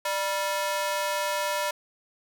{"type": "ring-modulated tone", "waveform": "sawtooth", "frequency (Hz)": 783, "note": "G5", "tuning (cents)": -2, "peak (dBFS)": -19, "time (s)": [0.05, 1.71], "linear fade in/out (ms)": 5, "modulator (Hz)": 188, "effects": []}